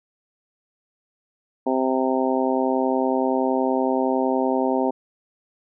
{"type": "harmonic tone", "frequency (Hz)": 130.7, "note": "C3", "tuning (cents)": -1, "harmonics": [2, 3, 4, 5, 6, 7], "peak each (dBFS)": [-23, -25, -26, -27, -28, -28], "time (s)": [1.66, 4.91], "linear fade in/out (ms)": 10, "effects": []}